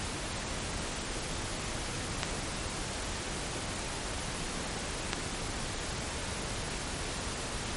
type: clicks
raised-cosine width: 0.2 ms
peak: -10 dBFS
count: 2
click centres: 2.232 / 5.132 s
effects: pink hiss -36 dBFS RMS until 7.76 s + MP3 48 kbps